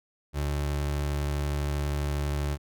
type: tone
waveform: 30% pulse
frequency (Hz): 72.4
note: D2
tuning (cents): -24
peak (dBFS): -24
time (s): 0.33-2.58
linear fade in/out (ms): 50
effects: none